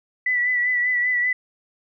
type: tone with vibrato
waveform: sine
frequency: 1974 Hz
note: B6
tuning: 1 cent flat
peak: -18 dBFS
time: 0.26-1.33 s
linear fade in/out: 5 ms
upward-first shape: sine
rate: 5.1 Hz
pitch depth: 32 cents each way
effects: none